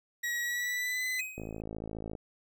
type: tone with pitch glide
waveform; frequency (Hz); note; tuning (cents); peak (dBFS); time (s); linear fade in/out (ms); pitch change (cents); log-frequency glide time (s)
40% pulse; 1911 to 2019; A#6 to B6; +43 to +38; -30; 0.23-1.21; 10; +95; 0.41-1.05
type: tone with exponential decay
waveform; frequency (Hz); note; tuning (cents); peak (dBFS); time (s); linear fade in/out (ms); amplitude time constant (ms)
square; 2521; D#7; +22; -32; 1.19-1.61; 5; 91
type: click train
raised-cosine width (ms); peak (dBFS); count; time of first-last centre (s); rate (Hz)
2; -26; 43; 1.38-2.152; 54.4
effects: none

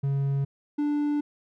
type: tone pair in turn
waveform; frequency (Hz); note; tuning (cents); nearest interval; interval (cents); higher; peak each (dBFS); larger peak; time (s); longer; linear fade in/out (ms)
triangle; 138.59 / 293.7; C#3 / D4; 0 / 0; octave + minor second; 1300; second; -21; neither; 0.03-0.45 / 0.78-1.21; second; 10
effects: none

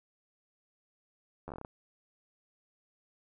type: slowing click train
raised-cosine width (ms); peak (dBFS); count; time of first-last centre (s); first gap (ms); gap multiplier
1; -28; 9; 1.48-1.649; 11; 1.18
effects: none

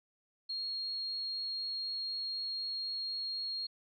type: tone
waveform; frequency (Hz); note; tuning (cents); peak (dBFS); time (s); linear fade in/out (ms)
sine; 4274; C8; +36; -35; 0.49-3.67; 10
effects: none

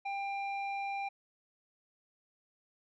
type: tone with low-pass filter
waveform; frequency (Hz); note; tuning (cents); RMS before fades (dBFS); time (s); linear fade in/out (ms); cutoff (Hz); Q
square; 794; G5; +22; -37; 0.05-1.09; 10; 2300; 1.7
effects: none

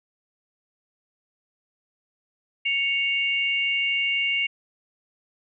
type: tone pair together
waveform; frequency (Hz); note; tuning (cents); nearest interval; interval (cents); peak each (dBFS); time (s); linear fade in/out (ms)
sine; 2217 / 2793; C#7 / F7; 0 / -1; major third; 399; -24; 2.65-4.47; 10
effects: none

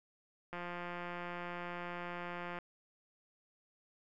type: click train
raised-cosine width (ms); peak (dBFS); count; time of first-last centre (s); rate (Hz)
0.5; -28; 361; 0.53-2.587; 175
effects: none

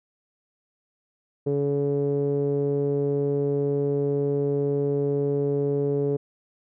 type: tone with low-pass filter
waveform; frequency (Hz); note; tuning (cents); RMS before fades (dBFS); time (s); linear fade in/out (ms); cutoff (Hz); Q
sawtooth; 142; C#3; +42; -24; 1.46-6.17; 10; 440; 5.6
effects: none

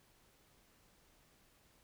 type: silence
effects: pink hiss -69 dBFS RMS until 1.83 s

